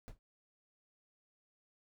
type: noise with exponential decay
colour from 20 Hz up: brown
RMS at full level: -39 dBFS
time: 0.08-0.19 s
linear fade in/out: 0 ms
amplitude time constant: 23 ms
effects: none